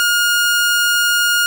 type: tone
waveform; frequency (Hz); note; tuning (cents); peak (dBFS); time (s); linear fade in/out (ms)
sawtooth; 1426; F6; +36; -9; 0-1.46; 0
effects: none